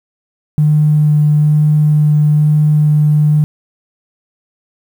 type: tone with vibrato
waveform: triangle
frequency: 150.7 Hz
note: D3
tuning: 45 cents sharp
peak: -3 dBFS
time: 0.58-3.44 s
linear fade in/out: 0 ms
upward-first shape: sine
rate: 1.1 Hz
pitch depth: 8 cents each way
effects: tanh soft clip ceiling -5 dBFS + 7-bit